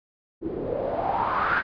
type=noise with low-pass filter sweep; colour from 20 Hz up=white; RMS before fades=-26 dBFS; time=0.41-1.63 s; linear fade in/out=50 ms; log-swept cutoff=330 to 1600 Hz; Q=5.8; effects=resampled to 11025 Hz